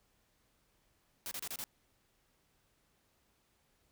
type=noise bursts; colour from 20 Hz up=white; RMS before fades=-41 dBFS; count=5; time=1.26-1.64 s; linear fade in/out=0 ms; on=52 ms; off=30 ms; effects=pink hiss -74 dBFS RMS until 3.91 s

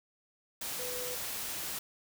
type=tone in noise; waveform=sine; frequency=497.6 Hz; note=B4; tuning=13 cents sharp; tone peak=-40 dBFS; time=0.79-1.15 s; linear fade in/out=5 ms; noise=white; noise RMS=-38 dBFS; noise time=0.61-1.79 s; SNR=-5 dB; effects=none

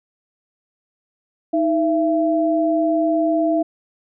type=tone pair together; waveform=sine; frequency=315.9 / 671 Hz; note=D#4 / E5; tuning=+26 / +31 cents; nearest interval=octave + minor second; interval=1305 cents; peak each=-18 dBFS; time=1.53-3.63 s; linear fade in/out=10 ms; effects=none

